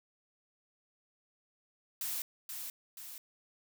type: noise with echo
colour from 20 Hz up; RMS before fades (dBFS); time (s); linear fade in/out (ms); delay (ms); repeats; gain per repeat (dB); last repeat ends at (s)
blue; -37; 2.01-2.22; 2; 480; 2; -5; 3.18
effects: none